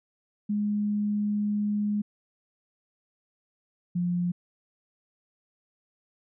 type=tone pair in turn; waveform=sine; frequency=207.7 / 176.17 Hz; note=G#3 / F3; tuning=0 / +15 cents; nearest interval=minor third; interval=285 cents; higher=first; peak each=-24 dBFS; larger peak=neither; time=0.49-2.02 / 3.95-4.32 s; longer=first; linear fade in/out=10 ms; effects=none